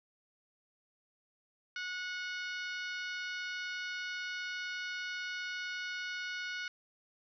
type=harmonic tone; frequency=731 Hz; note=F#5; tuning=21 cents flat; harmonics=2 / 3 / 4 / 5 / 6 / 7 / 8; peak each=-39 / -44 / -47 / -50 / -50 / -53 / -56 dBFS; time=1.76-6.68 s; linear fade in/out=2 ms; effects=none